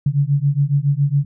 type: beating tone pair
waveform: sine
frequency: 138.59 / 145.79 Hz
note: C#3 / D3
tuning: 0 / -12 cents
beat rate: 7.2 Hz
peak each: -17 dBFS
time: 0.06-1.25 s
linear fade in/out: 5 ms
effects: none

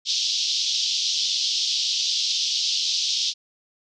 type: band-pass noise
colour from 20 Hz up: white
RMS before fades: -24 dBFS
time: 0.05-3.34 s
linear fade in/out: 50 ms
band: 3100 to 5700 Hz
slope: 48 dB/octave
effects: none

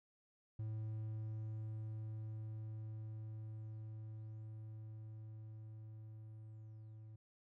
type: tone with level ramp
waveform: triangle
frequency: 109.2 Hz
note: A2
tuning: 13 cents flat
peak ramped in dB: -38 to -50 dBFS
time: 0.59-7.16 s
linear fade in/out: 5 ms
effects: none

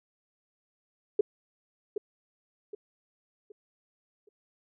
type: tone with echo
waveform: sine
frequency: 415.3 Hz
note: G#4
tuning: in tune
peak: -18 dBFS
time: 1.19-1.21 s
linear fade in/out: 5 ms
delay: 770 ms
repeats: 4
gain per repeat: -9 dB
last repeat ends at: 4.29 s
effects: none

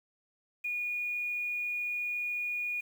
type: tone with quantisation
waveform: sine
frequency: 2447 Hz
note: D#7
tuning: 29 cents flat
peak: -31 dBFS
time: 0.64-2.81 s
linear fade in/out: 10 ms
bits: 9
effects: none

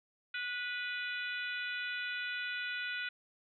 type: harmonic tone with a mistuned harmonic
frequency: 493.9 Hz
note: B4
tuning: in tune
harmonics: 3 / 4 / 5 / 6 / 7 / 8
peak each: -38 / -45 / -42 / -47 / -47 / -50 dBFS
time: 0.34-3.09 s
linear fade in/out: 5 ms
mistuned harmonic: 3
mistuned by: -19 cents
effects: none

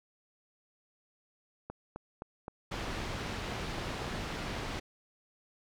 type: click train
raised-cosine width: 1 ms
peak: -26 dBFS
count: 12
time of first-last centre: 1.7-4.565 s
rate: 3.84 Hz
type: low-pass noise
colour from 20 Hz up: pink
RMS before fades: -38 dBFS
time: 2.71-4.8 s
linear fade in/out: 10 ms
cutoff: 4200 Hz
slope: 12 dB/octave
effects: none

